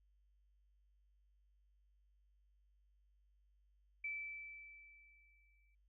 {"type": "tone with exponential decay", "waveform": "sine", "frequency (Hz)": 2319, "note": "D7", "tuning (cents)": -22, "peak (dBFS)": -39, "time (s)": [4.04, 5.75], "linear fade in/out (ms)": 5, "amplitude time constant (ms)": 370, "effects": ["added 50 Hz sine -70 dBFS peak until 5.88 s"]}